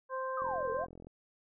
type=harmonic tone; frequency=523 Hz; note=C5; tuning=1 cent flat; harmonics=1 / 2 / 3; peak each=-37 / -37 / -45 dBFS; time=0.09-0.87 s; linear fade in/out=50 ms
type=exponential two-way sweep; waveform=sine; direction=down then up; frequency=1300 to 434.6 to 745 Hz; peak=-35 dBFS; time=0.37-0.85 s; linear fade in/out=5 ms; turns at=0.71 s
type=click train; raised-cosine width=2 ms; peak=-37 dBFS; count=29; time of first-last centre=0.42-1.07 s; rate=43.1 Hz
effects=none